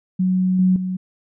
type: tone with level steps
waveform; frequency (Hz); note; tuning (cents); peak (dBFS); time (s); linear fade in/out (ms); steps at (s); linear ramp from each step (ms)
sine; 185; F#3; 0; -15 / -12 / -21; 0.19-0.97; 10; 0.59 / 0.76; 2
effects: none